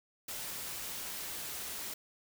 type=noise; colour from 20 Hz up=white; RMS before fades=-41 dBFS; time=0.28-1.94 s; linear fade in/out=5 ms; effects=none